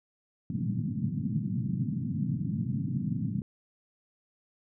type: band-pass noise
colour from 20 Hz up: pink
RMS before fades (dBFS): -31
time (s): 0.5-3.42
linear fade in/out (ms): 2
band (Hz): 110 to 250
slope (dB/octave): 48
effects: none